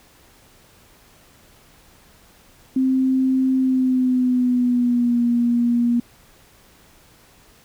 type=tone with pitch glide; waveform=sine; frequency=261.6 to 238.5 Hz; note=C4 to A#3; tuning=0 to +40 cents; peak=-15 dBFS; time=2.76-6 s; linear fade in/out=5 ms; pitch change=-160 cents; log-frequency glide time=3.57-5.22 s; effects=pink hiss -52 dBFS RMS until 7.64 s